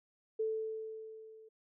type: tone with level ramp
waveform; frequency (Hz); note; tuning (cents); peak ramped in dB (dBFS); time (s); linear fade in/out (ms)
sine; 440; A4; 0; -30 to -54; 0.39-1.49; 10
effects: none